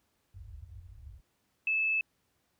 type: low-pass noise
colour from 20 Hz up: pink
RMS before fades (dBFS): -44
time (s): 0.34-1.2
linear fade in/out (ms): 5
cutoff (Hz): 110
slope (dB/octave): 96
type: tone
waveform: sine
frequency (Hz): 2615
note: E7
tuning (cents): -15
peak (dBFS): -26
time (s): 1.67-2.01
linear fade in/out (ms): 2
effects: pink hiss -75 dBFS RMS until 2.59 s + high-pass 60 Hz 12 dB/octave